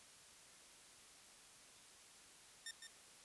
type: tone with echo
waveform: 10% pulse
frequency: 1820 Hz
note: A#6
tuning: 42 cents flat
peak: -37 dBFS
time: 2.66-2.71 s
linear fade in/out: 2 ms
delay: 160 ms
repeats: 1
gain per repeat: -6 dB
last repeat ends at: 2.87 s
effects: white hiss -62 dBFS RMS until 3.24 s + resampled to 24000 Hz